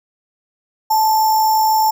sine tone with sample-and-hold, 874 Hz, A5, 12 cents flat, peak -11 dBFS, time 0.9-1.91 s, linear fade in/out 10 ms, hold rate 6300 Hz, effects none

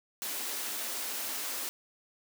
white high-pass noise, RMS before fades -36 dBFS, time 0.22-1.69 s, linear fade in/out 0 ms, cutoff 220 Hz, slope 96 dB/octave, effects none

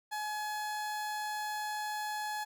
30% pulse tone, 847 Hz, G#5, 34 cents sharp, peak -32 dBFS, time 0.11-2.45 s, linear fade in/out 20 ms, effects none

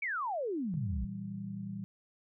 sine exponential sweep, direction down, 2354 to 54 Hz, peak -32 dBFS, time 0.02-1.05 s, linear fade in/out 5 ms
sine chord, E diminished, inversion second, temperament equal, 116.54 / 164.81 / 196 Hz, Bb2 / E3 / G3, 0 / 0 / 0 cents, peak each -44 / -45 / -39 dBFS, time 0.74-1.84 s, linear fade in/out 0 ms
effects none

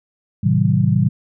sine chord, A diminished seventh, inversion none, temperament just, 110 / 132 / 158.4 / 190.08 Hz, A2 / C3 / Eb3 / Gb3, 0 / +16 / +31 / +47 cents, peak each -18 dBFS, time 0.43-1.09 s, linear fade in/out 10 ms, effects none

